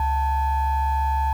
triangle ring-modulated tone, 407.2 Hz, G#4, 34 cents flat, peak -14 dBFS, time 0-1.33 s, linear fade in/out 2 ms, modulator 477 Hz, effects 8-bit

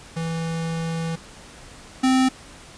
square tone pair in turn, 164.4 / 260.2 Hz, E3 / C4, -4 / -9 cents, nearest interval minor sixth, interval 795 cents, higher second, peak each -25 / -16 dBFS, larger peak second, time 0.16-1.16 / 2.03-2.29 s, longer first, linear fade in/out 10 ms, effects pink hiss -44 dBFS RMS until 2.77 s + resampled to 22050 Hz

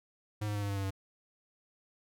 square tone with pitch steps, 105.7 / 104.12 / 102.57 / 101.04 / 99.54 / 98.05 / 96.59 Hz, G#2 / G#2 / G#2 / G#2 / G2 / G2 / G2, +31 / +5 / -21 / -47 / +27 / +1 / -25 cents, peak -33 dBFS, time 0.41-0.907 s, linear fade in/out 10 ms, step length 71 ms, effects none

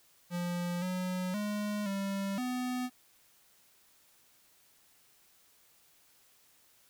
square tone with pitch steps, 175.3 / 183.2 / 208.1 / 196.6 / 250.6 Hz, F3 / F#3 / G#3 / G3 / B3, +7 / -17 / +4 / +5 / +25 cents, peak -33 dBFS, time 0.3-2.9 s, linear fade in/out 50 ms, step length 520 ms, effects white hiss -65 dBFS RMS until 6.89 s

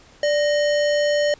sine tone with sample-and-hold, 587.3 Hz, D5, in tune, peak -16 dBFS, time 0.23-1.34 s, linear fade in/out 2 ms, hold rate 2450 Hz, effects pink hiss -50 dBFS RMS until 1.39 s + resampled to 16000 Hz

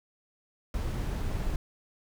brown noise, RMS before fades -31 dBFS, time 0.74-1.56 s, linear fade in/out 2 ms, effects none

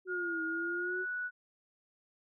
sine exponential two-way sweep, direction down then up, 373.8 to 321.7 to 373.8 Hz, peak -37 dBFS, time 0.05-1.06 s, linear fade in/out 50 ms, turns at 0.43 s
sine tone with pitch glide, 1428 to 1474.1 Hz, F6 to F#6, +38 to -7 cents, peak -34 dBFS, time 0.07-1.31 s, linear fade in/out 50 ms, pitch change +55 cents, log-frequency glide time 0.77-0.97 s
effects none

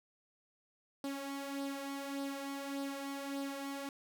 sawtooth tone with flanger, 277.2 Hz, C#4, in tune, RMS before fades -41 dBFS, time 1.04-3.89 s, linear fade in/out 2 ms, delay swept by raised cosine 0.21 to 2.71 ms, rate 1.7 Hz, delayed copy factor +0.55, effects none

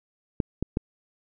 clicks, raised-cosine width 3 ms, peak -10 / -13 / -11 dBFS, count 3, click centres 0.402 / 0.626 / 0.771 s, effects none

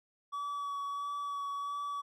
triangle tone with vibrato, 1139 Hz, C#6, 47 cents sharp, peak -33 dBFS, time 0.32-2.02 s, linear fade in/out 20 ms, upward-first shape sine, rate 1.5 Hz, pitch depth 15 cents each way, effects none

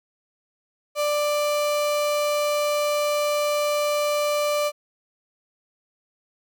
35% pulse tone, 590 Hz, D5, 8 cents sharp, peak -19 dBFS, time 0.95-4.72 s, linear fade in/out 50 ms, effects none

